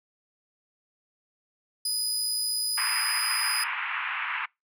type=tone; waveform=25% pulse; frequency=4978 Hz; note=D#8; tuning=in tune; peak=-21 dBFS; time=1.85-3.64 s; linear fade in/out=5 ms
type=band-pass noise; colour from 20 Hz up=white; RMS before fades=-31 dBFS; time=2.77-4.46 s; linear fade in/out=10 ms; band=930 to 2600 Hz; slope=48 dB/octave
effects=noise-tail reverb RT60 0.2 s tail -25 dB re dry